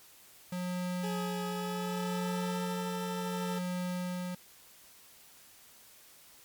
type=tone with tremolo; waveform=square; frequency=180 Hz; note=F#3; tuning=47 cents flat; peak=-33 dBFS; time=0.52-4.35 s; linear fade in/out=5 ms; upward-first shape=sine; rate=0.69 Hz; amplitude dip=35%
type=tone with pitch glide; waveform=20% pulse; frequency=421.2 to 443.7 Hz; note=G#4 to A4; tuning=+24 to +14 cents; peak=-32 dBFS; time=1.03-3.59 s; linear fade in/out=10 ms; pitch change=+90 cents; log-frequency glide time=1.44-2.6 s
effects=white hiss -57 dBFS RMS until 6.44 s + MP3 96 kbps